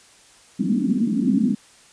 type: band-pass noise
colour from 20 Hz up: pink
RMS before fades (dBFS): -20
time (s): 0.59-1.55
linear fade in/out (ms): 10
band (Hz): 200 to 270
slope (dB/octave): 48
effects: white hiss -51 dBFS RMS until 1.92 s + resampled to 22050 Hz